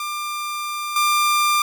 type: tone with level steps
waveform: sawtooth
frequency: 1193 Hz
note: D6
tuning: 27 cents sharp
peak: -21 / -12 dBFS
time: 0-1.62 s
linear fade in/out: 2 ms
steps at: 0.96 s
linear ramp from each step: 2 ms
effects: none